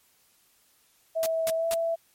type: tone with pitch glide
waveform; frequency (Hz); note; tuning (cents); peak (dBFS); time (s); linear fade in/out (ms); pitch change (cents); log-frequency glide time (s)
sine; 651 to 663.9; E5 to E5; -22 to +12; -24; 1.15-1.96; 20; +34; 1.55-1.67
type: noise bursts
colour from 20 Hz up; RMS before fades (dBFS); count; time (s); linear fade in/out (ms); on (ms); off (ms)
white; -31; 3; 1.23-1.74; 0; 30; 210
effects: white hiss -64 dBFS RMS until 2.14 s + MP3 64 kbps